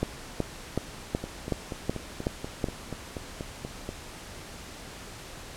two click trains, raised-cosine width 2 ms, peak -20 / -12 dBFS, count 12 / 8, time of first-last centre 1.24-3.891 / 0.03-2.642 s, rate 4.15 / 2.68 Hz, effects pink hiss -43 dBFS RMS until 5.56 s + low-pass 10000 Hz 12 dB/octave

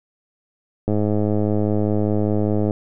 click train, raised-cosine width 2 ms, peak -8 dBFS, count 193, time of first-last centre 0.88-2.709 s, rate 105 Hz, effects none

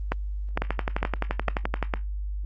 two click trains, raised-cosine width 0.5 ms, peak -10 / -9 dBFS, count 15 / 5, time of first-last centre 0.62-1.827 / 0.12-1.938 s, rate 11.6 / 2.2 Hz, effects added 50 Hz sine -28 dBFS peak until 2.45 s + Opus 24 kbps

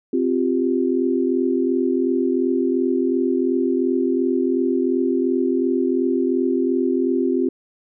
sine chord, C suspended fourth, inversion none, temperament equal, 261.6 / 349.2 / 392 Hz, C4 / F4 / G4, 0 / 0 / 0 cents, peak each -20 / -21 / -23 dBFS, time 0.13-7.49 s, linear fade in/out 5 ms, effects none

